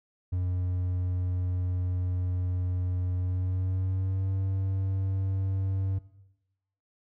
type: tone with pitch glide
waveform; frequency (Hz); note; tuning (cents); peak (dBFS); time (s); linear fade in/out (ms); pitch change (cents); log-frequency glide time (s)
triangle; 90.6 to 95.99; F#2 to G2; -36 to -36; -24; 0.32-5.99; 10; +100; 3.16-4.32
effects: noise-tail reverb RT60 0.9 s tail -17 dB re dry